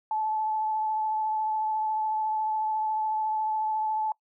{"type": "tone with vibrato", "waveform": "sine", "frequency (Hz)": 867, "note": "A5", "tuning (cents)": -26, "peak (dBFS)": -25, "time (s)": [0.11, 4.12], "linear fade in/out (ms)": 2, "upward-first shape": "sine", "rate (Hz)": 14, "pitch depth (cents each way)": 15, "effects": ["noise-tail reverb RT60 0.1 s tail -24 dB re dry"]}